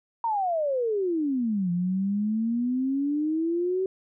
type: exponential two-way sweep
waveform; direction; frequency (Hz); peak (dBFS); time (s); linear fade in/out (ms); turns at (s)
sine; down then up; 945 to 172.6 to 383.5; -23; 0.24-3.86; 2; 1.71
effects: none